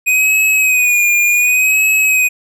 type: tone with vibrato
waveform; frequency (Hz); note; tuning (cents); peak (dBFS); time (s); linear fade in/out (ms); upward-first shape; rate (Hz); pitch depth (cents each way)
square; 2491; D#7; +1; -10; 0.06-2.29; 20; sine; 0.68; 55
effects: none